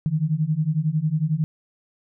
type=beating tone pair; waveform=sine; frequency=149.6 / 160.6 Hz; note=D3 / E3; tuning=+32 / -45 cents; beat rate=11 Hz; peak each=-23 / -22 dBFS; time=0.06-1.44 s; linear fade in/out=0 ms; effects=none